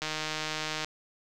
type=click train; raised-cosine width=0.2 ms; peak=-15 dBFS; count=129; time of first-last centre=0.02-0.846 s; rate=155 Hz; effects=none